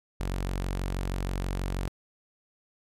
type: tone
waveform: sawtooth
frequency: 46.25 Hz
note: F#1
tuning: in tune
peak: -25 dBFS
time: 0.2-1.88 s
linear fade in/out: 0 ms
effects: resampled to 32000 Hz